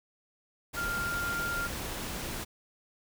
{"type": "tone in noise", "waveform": "sine", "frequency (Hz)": 1396.9, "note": "F6", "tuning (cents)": 0, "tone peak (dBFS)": -31, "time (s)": [0.76, 1.68], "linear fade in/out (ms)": 20, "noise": "pink", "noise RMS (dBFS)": -37, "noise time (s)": [0.73, 2.45], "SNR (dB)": 3, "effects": []}